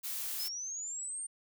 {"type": "noise", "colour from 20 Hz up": "blue", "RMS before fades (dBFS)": -38, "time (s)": [0.03, 0.49], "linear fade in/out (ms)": 20}
{"type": "linear sweep", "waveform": "sine", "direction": "up", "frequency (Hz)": [5040, 8880], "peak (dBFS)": -37, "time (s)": [0.39, 1.27], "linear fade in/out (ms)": 10}
{"effects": []}